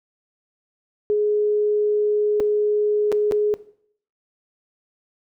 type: tone with dropouts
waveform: sine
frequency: 419.1 Hz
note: G#4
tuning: 16 cents sharp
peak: -16 dBFS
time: 1.1-3.54 s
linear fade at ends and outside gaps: 0 ms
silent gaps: 2.4-2.404 / 3.118-3.125 / 3.312-3.321 s
effects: noise-tail reverb RT60 0.6 s tail -17 dB re dry